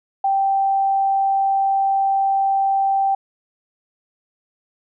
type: tone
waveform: sine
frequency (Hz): 782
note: G5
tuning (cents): -4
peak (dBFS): -15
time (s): 0.24-3.15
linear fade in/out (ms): 5
effects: none